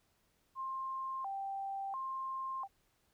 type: tone with vibrato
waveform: sine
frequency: 911 Hz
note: A#5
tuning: 40 cents flat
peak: -37 dBFS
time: 0.55-2.68 s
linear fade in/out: 50 ms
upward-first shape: square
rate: 0.72 Hz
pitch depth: 260 cents each way
effects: pink hiss -75 dBFS RMS until 3.13 s